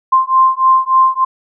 sine beating tone pair, 1046.5 / 1049.9 Hz, C6 / C6, 0 / +6 cents, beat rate 3.4 Hz, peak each -11 dBFS, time 0.12-1.25 s, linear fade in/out 10 ms, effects none

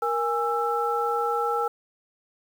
sine tone cluster, 469.3 / 822 / 1329 Hz, A#4 / G#5 / E6, +12 / -18 / +14 cents, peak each -27 dBFS, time 0.02-1.68 s, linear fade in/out 5 ms, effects 8-bit

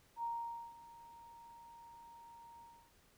sine tone with ADSR envelope, 932.3 Hz, A#5, in tune, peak -36 dBFS, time 0.16-2.93 s, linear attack 72 ms, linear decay 500 ms, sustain -18 dB, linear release 310 ms, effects pink hiss -69 dBFS RMS until 3.17 s

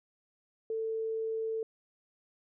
sine tone, 445.3 Hz, A4, 21 cents sharp, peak -31 dBFS, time 0.7-1.63 s, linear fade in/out 2 ms, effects none

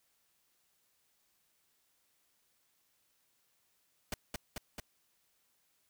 pink noise with echo, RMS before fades -37 dBFS, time 4.12-4.14 s, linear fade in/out 2 ms, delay 220 ms, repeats 3, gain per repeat -2 dB, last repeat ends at 4.8 s, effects white hiss -75 dBFS RMS until 5.89 s

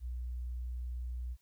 sine tone, 61.1 Hz, B1, 18 cents flat, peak -36 dBFS, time 0-1.37 s, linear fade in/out 50 ms, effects white hiss -75 dBFS RMS until 1.41 s

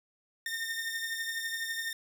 sawtooth beating tone pair, 1819 / 1831 Hz, A#6 / A#6, -43 / -32 cents, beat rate 12 Hz, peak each -31 / -36 dBFS, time 0.46-1.93 s, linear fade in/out 2 ms, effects none

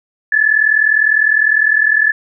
sine tone pair together, 1709 / 1748.9 Hz, G#6 / A6, +49 / -11 cents, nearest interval unison, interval 40 cents, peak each -12 dBFS, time 0.32-2.12 s, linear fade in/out 5 ms, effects none

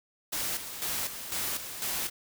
white noise with tremolo, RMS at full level -32 dBFS, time 0.32-2.1 s, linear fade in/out 10 ms, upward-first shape square, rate 2 Hz, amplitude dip 60%, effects none

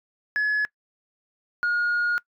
sine tone pair in turn, 1700 / 1433.4 Hz, G#6 / F6, +40 / +45 cents, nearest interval minor third, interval 295 cents, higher first, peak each -18 dBFS, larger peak neither, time 0.36-0.65 / 1.63-2.18 s, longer second, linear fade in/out 0 ms, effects noise-tail reverb RT60 0.1 s tail -24 dB re dry + tanh soft clip ceiling -19 dBFS

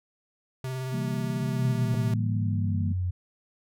square tone with vibrato, 130 Hz, C3, 11 cents flat, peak -31 dBFS, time 0.64-2.14 s, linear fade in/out 2 ms, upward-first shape sine, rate 18 Hz, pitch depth 22 cents each way
sine chord, E half-diminished seventh, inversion third, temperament equal, 146.83 / 164.81 / 196 / 233.1 Hz, D3 / E3 / G3 / Bb3, 0 / 0 / 0 / 0 cents, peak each -38 / -34 / -34 / -33 dBFS, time 0.92-2.93 s, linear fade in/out 10 ms
sine exponential sweep, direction down, 132.8 to 89 Hz, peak -25 dBFS, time 1.43-3.11 s, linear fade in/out 10 ms
clicks, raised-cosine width 2 ms, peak -24 dBFS, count 2, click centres 1.939 / 1.949 s
effects none

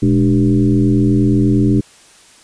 sine tone with frequency modulation, 207.7 Hz, G#3, in tune, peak -9 dBFS, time 0.02-1.81 s, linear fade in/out 10 ms, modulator 88.4 Hz, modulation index 1.5, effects white hiss -45 dBFS RMS until 2.43 s + resampled to 22050 Hz

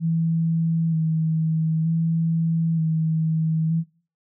sine tone with vibrato, 162 Hz, E3, 30 cents flat, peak -19 dBFS, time 0-3.84 s, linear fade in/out 50 ms, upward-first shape square, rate 0.54 Hz, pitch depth 23 cents each way, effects noise-tail reverb RT60 0.4 s tail -18 dB re dry

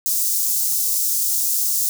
white high-pass noise, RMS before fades -20 dBFS, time 0.06-1.89 s, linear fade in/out 0 ms, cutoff 5600 Hz, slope 24 dB/octave, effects none

